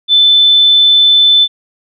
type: tone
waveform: sine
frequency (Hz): 3520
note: A7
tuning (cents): 0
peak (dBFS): -4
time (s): 0.08-1.48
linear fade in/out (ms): 50
effects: none